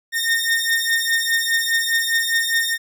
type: beating tone pair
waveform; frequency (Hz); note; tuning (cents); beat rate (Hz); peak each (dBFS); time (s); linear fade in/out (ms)
sawtooth; 1831 / 1835.9; A#6 / A#6; -32 / -27; 4.9; -17; 0.12-2.78; 50
effects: none